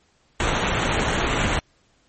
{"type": "noise with sample-and-hold", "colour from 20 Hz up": "pink", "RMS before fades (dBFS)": -22, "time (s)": [0.4, 1.59], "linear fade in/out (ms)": 0, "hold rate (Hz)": 4900, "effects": ["pink hiss -62 dBFS RMS until 2.08 s", "MP3 32 kbps"]}